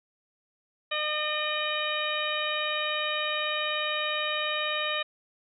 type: harmonic tone with a mistuned harmonic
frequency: 607 Hz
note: D#5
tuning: 43 cents flat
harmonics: 1 / 2 / 3 / 4 / 5 / 6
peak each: -34 / -34 / -34 / -34 / -34 / -34 dBFS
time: 0.91-5.03 s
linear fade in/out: 10 ms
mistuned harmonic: 6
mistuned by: +59 cents
effects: none